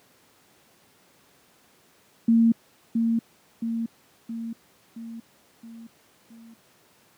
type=tone with echo; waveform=sine; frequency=229 Hz; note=A#3; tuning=31 cents flat; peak=-14 dBFS; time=2.28-2.52 s; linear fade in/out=5 ms; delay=670 ms; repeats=6; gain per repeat=-5 dB; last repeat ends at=6.54 s; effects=pink hiss -59 dBFS RMS until 7.17 s + high-pass 150 Hz 12 dB/octave